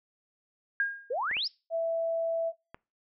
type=tone with exponential decay; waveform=sine; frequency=1620 Hz; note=G#6; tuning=43 cents flat; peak=-22 dBFS; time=0.8-1.14 s; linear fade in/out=1 ms; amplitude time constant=73 ms
type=exponential sweep; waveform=sine; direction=up; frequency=444.5 to 5560 Hz; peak=-28 dBFS; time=1.1-1.48 s; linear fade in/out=10 ms
type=clicks; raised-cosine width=0.5 ms; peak=-27 dBFS; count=3; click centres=1.313 / 1.368 / 2.745 s
type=tone; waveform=sine; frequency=661 Hz; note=E5; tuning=5 cents sharp; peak=-26 dBFS; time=1.7-2.53 s; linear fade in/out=50 ms
effects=noise-tail reverb RT60 0.3 s tail -24 dB re dry